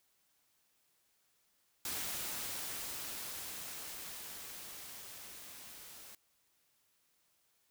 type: noise with level ramp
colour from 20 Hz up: white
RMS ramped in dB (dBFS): -39 to -53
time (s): 1.85-6.15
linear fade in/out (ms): 2
effects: white hiss -75 dBFS RMS until 7.7 s